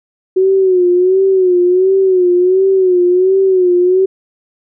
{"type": "tone with vibrato", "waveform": "sine", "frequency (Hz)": 370, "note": "F#4", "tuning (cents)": 0, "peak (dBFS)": -7, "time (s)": [0.36, 4.06], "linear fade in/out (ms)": 10, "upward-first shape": "sine", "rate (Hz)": 1.4, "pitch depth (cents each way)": 75, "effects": []}